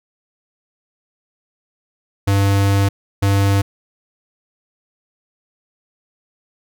square tone bursts at uneven times, 99.1 Hz, G2, 19 cents sharp, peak -13 dBFS, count 2, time 2.27-2.89 / 3.22-3.62 s, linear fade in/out 10 ms, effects none

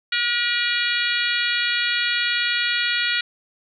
harmonic tone, 479.3 Hz, A#4, 48 cents sharp, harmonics 3 / 4 / 5 / 6 / 7 / 8 / 9, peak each -25 / -26 / -27 / -28 / -28 / -29 / -30 dBFS, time 0.12-3.21 s, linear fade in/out 5 ms, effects none

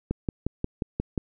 click train, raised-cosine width 3 ms, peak -13 dBFS, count 7, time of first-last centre 0.11-1.178 s, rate 5.62 Hz, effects none

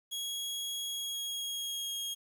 sawtooth tone with pitch glide, 3316 to 3265 Hz, G#7 to G#7, -3 to -30 cents, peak -32 dBFS, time 0.11-2.15 s, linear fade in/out 20 ms, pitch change -27 cents, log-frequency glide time 0.87-1.94 s, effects 10-bit

